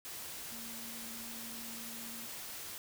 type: tone in noise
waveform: sine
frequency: 230 Hz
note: A#3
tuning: 23 cents flat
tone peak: -50 dBFS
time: 0.52-2.26 s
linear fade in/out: 0 ms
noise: white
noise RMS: -45 dBFS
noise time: 0.05-2.78 s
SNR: -8 dB
effects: none